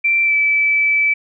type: tone with pitch glide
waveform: sine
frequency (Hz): 2349 to 2310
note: D7 to D7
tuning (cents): 0 to -29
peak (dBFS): -12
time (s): 0.04-1.14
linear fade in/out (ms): 10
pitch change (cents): -29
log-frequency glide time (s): 0.23-0.34
effects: none